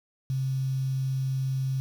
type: tone with quantisation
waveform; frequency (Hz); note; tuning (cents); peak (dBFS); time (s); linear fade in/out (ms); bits
sine; 132.9; C3; +27; -25; 0.3-1.8; 0; 8
effects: none